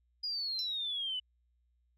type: exponential sweep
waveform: sine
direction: down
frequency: 4934 to 2960 Hz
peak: -33 dBFS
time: 0.23-1.2 s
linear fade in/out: 10 ms
type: tone with exponential decay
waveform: sine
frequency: 5400 Hz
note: E8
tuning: 41 cents sharp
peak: -33 dBFS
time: 0.59-0.77 s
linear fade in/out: 0 ms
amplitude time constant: 39 ms
effects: tanh soft clip ceiling -26 dBFS + added 60 Hz sine -70 dBFS peak until 1.97 s